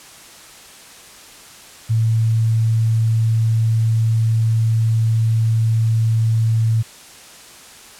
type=tone; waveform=sine; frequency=112.5 Hz; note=A2; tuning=39 cents sharp; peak=-13 dBFS; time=1.89-6.83 s; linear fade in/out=20 ms; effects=white hiss -41 dBFS RMS until 7.99 s + low-pass 10000 Hz 12 dB/octave